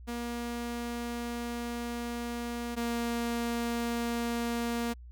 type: tone pair in turn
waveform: sawtooth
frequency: 237.5 / 235.3 Hz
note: A#3 / A#3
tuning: +33 / +16 cents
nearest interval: unison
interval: 17 cents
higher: first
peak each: -30 / -26 dBFS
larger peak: second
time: 0.07-2.76 / 2.76-4.94 s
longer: first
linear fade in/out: 20 ms
effects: added 60 Hz sine -45 dBFS peak until 5.11 s